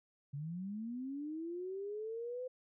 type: linear sweep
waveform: sine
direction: up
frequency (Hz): 136.2 to 513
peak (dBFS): -39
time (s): 0.33-2.48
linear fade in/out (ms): 10
effects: none